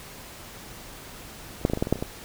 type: clicks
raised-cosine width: 2 ms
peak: -28 / -6 / -16 / -9 / -16 / -9 / -17 / -6 / -21 / -27 / -14 dBFS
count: 11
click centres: 1.614 / 1.651 / 1.699 / 1.735 / 1.774 / 1.825 / 1.871 / 1.926 / 1.957 / 1.99 / 2.025 s
effects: pink hiss -43 dBFS RMS until 2.24 s